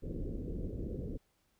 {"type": "low-pass noise", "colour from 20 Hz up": "pink", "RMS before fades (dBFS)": -39, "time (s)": [0.02, 1.18], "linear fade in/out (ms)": 20, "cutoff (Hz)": 500, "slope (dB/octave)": 48, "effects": ["pink hiss -75 dBFS RMS until 1.59 s"]}